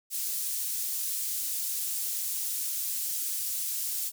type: high-pass noise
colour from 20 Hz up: pink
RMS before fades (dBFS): -32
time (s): 0.1-4.12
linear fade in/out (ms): 50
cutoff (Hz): 8500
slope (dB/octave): 12
effects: none